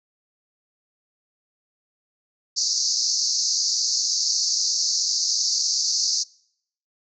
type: band-pass noise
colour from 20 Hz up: pink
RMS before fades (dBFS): -23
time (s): 2.56-6.24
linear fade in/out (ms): 20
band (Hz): 4400 to 6600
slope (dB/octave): 96
effects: noise-tail reverb RT60 0.7 s tail -25 dB re dry